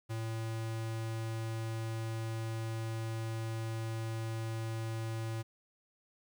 square tone, 112.5 Hz, A2, 39 cents sharp, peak -36 dBFS, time 0.09-5.43 s, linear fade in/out 20 ms, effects 12-bit

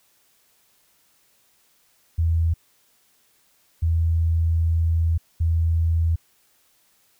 sine tone bursts at uneven times, 82.41 Hz, E2, in tune, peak -17 dBFS, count 3, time 2.18-2.54 / 3.82-5.18 / 5.4-6.16 s, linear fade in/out 10 ms, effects white hiss -62 dBFS RMS until 7.19 s

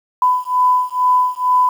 sine beating tone pair, 1000 / 1002.2 Hz, B5 / B5, +21 / +25 cents, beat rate 2.2 Hz, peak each -15 dBFS, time 0.22-1.69 s, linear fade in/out 2 ms, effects 7-bit

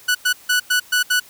sawtooth tone bursts at uneven times, 1480 Hz, F#6, in tune, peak -11 dBFS, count 6, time 0.08-0.15 / 0.25-0.33 / 0.49-0.6 / 0.7-0.8 / 0.92-1.03 / 1.1-1.2 s, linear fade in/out 10 ms, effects white hiss -46 dBFS RMS until 1.29 s

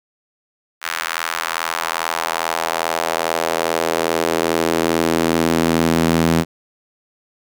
sawtooth tone with high-pass filter sweep, 82.41 Hz, E2, in tune, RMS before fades -19 dBFS, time 0.81-6.45 s, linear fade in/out 50 ms, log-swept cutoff 1500 to 190 Hz, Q 1.5, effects none

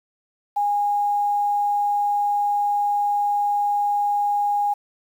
sine tone with quantisation, 820 Hz, G#5, 22 cents flat, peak -18 dBFS, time 0.56-4.74 s, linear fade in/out 10 ms, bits 8, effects none

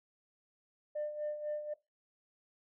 sine tone with tremolo, 599 Hz, D5, 34 cents sharp, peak -32 dBFS, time 0.95-1.74 s, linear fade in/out 10 ms, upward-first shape sine, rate 4 Hz, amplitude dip 65%, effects noise-tail reverb RT60 0.2 s tail -18 dB re dry + tanh soft clip ceiling -31 dBFS

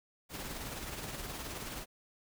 pink noise with tremolo, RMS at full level -40 dBFS, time 0.29-1.86 s, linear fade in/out 50 ms, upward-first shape triangle, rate 19 Hz, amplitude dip 45%, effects none

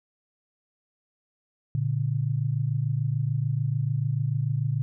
sine tone pair together, 116.54 / 143.36 Hz, A#2 / D3, 0 / -41 cents, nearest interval major third, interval 359 cents, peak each -26 dBFS, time 1.75-4.82 s, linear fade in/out 0 ms, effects none

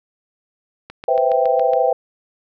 click train, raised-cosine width 0.3 ms, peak -18 dBFS, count 7, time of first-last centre 0.9-1.734 s, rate 7.19 Hz
sine chord, C major seventh, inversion third, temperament equal with one note detuned, 497.3 / 523.3 / 659.3 / 784 Hz, B4 / C5 / E5 / G5, +12 / 0 / 0 / 0 cents, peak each -19 dBFS, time 1.08-1.93 s, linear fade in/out 5 ms
effects none

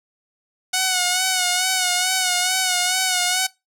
5% pulse tone with vibrato, 735 Hz, F#5, 12 cents flat, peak -6 dBFS, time 0.73-3.47 s, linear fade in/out 10 ms, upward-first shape sine, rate 2.3 Hz, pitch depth 45 cents each way, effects noise-tail reverb RT60 0.2 s tail -20 dB re dry

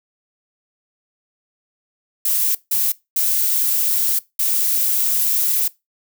violet noise bursts at uneven times, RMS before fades -18 dBFS, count 4, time 2.25-2.55 / 2.71-2.92 / 3.16-4.19 / 4.39-5.68 s, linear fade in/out 5 ms, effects noise-tail reverb RT60 0.2 s tail -20 dB re dry

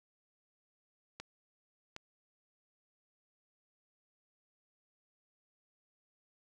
clicks, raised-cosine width 0.2 ms, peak -26 dBFS, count 2, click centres 1.2 / 1.964 s, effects none

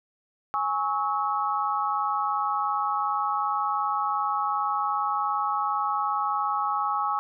sine chord, C# minor, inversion second, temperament equal with one note detuned, 830.6 / 1108.7 / 1291.4 Hz, G#5 / C#6 / E6, 0 / 0 / -36 cents, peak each -28 dBFS, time 0.54-7.19 s, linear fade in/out 0 ms, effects none

